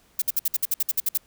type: noise bursts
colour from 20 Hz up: violet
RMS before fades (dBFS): -22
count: 12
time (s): 0.19-1.176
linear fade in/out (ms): 5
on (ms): 29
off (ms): 58
effects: pink hiss -60 dBFS RMS until 1.26 s